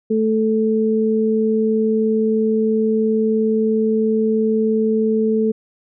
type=tone pair together; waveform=sine; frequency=219.2 / 438.5 Hz; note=A3 / A4; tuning=-6 / -6 cents; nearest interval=octave; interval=1200 cents; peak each=-17 dBFS; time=0.1-5.52 s; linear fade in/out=10 ms; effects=none